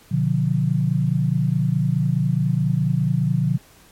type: chord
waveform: sine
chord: B diminished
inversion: none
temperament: just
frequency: 123.47 / 148.16 / 177.8 Hz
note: B2 / D3 / F3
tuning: 0 / +16 / +31 cents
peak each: -22 / -20 / -22 dBFS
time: 0.11-3.58 s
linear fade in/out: 10 ms
effects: pink hiss -51 dBFS RMS until 3.91 s + MP3 64 kbps